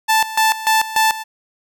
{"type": "tone with tremolo", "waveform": "sawtooth", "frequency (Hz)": 880, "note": "A5", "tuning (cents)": 0, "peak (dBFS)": -8, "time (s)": [0.08, 1.24], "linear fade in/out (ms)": 20, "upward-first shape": "square", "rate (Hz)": 3.4, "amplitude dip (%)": 80, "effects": []}